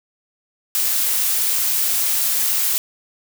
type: noise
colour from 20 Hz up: blue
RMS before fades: -19 dBFS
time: 0.75-2.78 s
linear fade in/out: 0 ms
effects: none